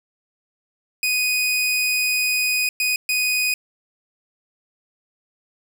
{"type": "tone bursts at uneven times", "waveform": "sawtooth", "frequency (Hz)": 2490, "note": "D#7", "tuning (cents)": 1, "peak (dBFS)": -15, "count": 3, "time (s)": [[1.03, 2.69], [2.8, 2.96], [3.09, 3.54]], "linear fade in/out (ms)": 2, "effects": []}